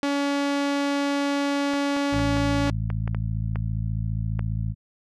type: tone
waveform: sawtooth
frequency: 282.9 Hz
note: C#4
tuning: 35 cents sharp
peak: -18 dBFS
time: 0.03-2.7 s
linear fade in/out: 0 ms
type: clicks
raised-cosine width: 0.5 ms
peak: -19 dBFS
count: 11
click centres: 1.736 / 1.966 / 2.138 / 2.192 / 2.37 / 2.675 / 2.902 / 3.077 / 3.147 / 3.558 / 4.393 s
type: harmonic tone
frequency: 54.8 Hz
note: A1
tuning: 6 cents flat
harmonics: 1 / 2 / 3 / 4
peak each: -29 / -26 / -32 / -40 dBFS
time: 2.11-4.75 s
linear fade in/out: 50 ms
effects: low-pass 6000 Hz 12 dB/octave